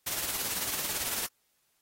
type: noise with tremolo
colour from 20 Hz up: white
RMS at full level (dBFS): -31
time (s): 0.06-1.27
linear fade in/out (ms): 10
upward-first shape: sine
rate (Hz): 18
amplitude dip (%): 45
effects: white hiss -73 dBFS RMS until 1.81 s + AAC 48 kbps